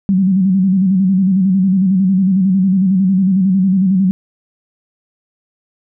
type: tone with vibrato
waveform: sine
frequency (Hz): 189.5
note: F#3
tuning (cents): +42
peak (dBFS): -9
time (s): 0.09-4.11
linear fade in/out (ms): 0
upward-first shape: square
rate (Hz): 11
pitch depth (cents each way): 63
effects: none